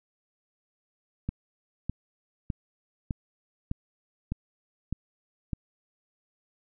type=click train; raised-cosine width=5 ms; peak=-17 dBFS; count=8; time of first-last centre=1.29-5.532 s; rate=1.65 Hz; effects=none